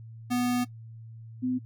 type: tone pair in turn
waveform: square / sine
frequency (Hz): 246.1 / 253.6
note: B3 / B3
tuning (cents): -6 / +46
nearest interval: minor second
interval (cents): 52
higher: second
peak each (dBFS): -25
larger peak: neither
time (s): 0.3-0.65 / 1.42-1.59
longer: first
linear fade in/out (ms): 20
effects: noise-tail reverb RT60 0.1 s tail -17 dB re dry + added 113 Hz sine -42 dBFS peak until 1.65 s